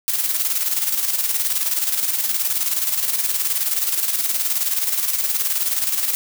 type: noise with tremolo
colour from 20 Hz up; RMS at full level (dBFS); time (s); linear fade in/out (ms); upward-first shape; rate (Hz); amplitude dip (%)
blue; -19; 0.08-6.15; 0; square; 19; 50
effects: none